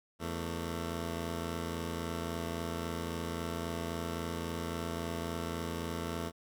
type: tone pair together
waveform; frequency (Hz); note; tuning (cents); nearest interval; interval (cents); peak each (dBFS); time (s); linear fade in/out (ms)
10% pulse; 83.68 / 223.4; E2 / A3; +27 / +27; octave + perfect fourth; 1700; -28 / -33; 0.19-6.32; 50
effects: none